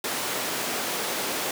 pink high-pass noise, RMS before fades -29 dBFS, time 0.04-1.51 s, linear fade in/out 2 ms, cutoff 320 Hz, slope 12 dB/octave, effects none

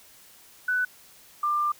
sine tone pair in turn, 1493 / 1191.8 Hz, F#6 / D6, +15 / +25 cents, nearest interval major third, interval 390 cents, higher first, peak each -22 dBFS, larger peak neither, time 0.68-0.85 / 1.43-1.72 s, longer second, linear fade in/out 5 ms, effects white hiss -53 dBFS RMS until 1.79 s

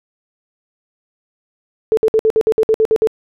sine tone bursts, 440 Hz, A4, in tune, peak -9 dBFS, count 11, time 1.92-3.072 s, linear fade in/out 0 ms, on 52 ms, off 58 ms, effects none

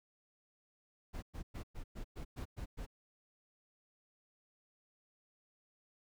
brown noise bursts, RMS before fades -43 dBFS, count 9, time 1.13-2.865 s, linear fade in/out 20 ms, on 95 ms, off 110 ms, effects none

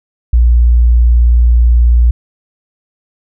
sine tone, 59.2 Hz, A#1, 27 cents sharp, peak -4 dBFS, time 0.33-2.11 s, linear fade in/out 5 ms, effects none

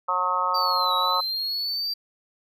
harmonic tone, 181.7 Hz, F#3, 31 cents flat, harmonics 3 / 4 / 5 / 6 / 7, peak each -33 / -34 / -27 / -26 / -25 dBFS, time 0.08-1.21 s, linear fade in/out 10 ms
triangle linear two-way sweep, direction down then up, 4699 to 3862 to 4699 Hz, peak -24 dBFS, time 0.54-1.94 s, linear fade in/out 10 ms, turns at 0.94 s
effects none

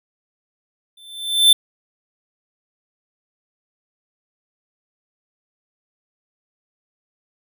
square tone with exponential growth, 3542 Hz, A7, 11 cents sharp, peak -6 dBFS, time 0.97-1.53 s, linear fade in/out 5 ms, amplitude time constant 120 ms, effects none

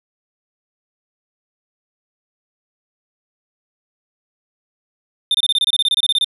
triangle tone bursts, 3595 Hz, A7, 36 cents sharp, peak -11 dBFS, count 16, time 5.31-6.245 s, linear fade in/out 2 ms, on 35 ms, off 25 ms, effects resampled to 32000 Hz

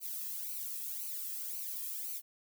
violet noise with flanger, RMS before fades -40 dBFS, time 0-2.22 s, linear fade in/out 50 ms, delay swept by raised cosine 0.57 to 1.39 ms, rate 1.9 Hz, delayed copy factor -0.85, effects none

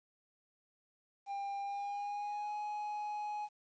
triangle tone with pitch glide, 798 to 837.2 Hz, G5 to G#5, +31 to +14 cents, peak -35 dBFS, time 1.26-3.49 s, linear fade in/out 50 ms, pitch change +83 cents, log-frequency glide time 1.6-2.54 s, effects resampled to 16000 Hz + 11-bit

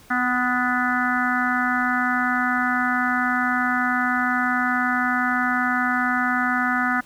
harmonic tone with a mistuned harmonic, 249.7 Hz, B3, 19 cents sharp, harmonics 1 / 3 / 4 / 5 / 6 / 7 / 8, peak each -25 / -27 / -34 / -26 / -24 / -27 / -32 dBFS, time 0.1-7.01 s, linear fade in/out 10 ms, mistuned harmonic 6, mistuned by -30 cents, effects pink hiss -50 dBFS RMS until 7.05 s

